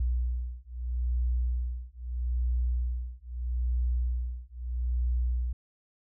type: beating tone pair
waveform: sine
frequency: 60.5 / 61.28 Hz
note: B1 / B1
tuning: -35 / -13 cents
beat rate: 0.78 Hz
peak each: -30 dBFS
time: 0-5.53 s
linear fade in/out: 5 ms
effects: none